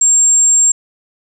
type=tone; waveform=sine; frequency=7450 Hz; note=A#8; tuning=2 cents flat; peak=-7 dBFS; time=0.01-0.72 s; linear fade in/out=5 ms; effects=none